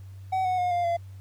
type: tone with pitch steps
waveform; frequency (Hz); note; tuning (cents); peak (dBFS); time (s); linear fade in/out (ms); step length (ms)
triangle; 755 / 736.5 / 718.4 / 700.8 / 683.6; F#5 / F#5 / F5 / F5 / F5; +35 / -8 / +49 / +6 / -37; -21; 0.32-0.97; 10; 130
effects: added 96 Hz sine -40 dBFS peak until 1.2 s + pink hiss -62 dBFS RMS until 1.2 s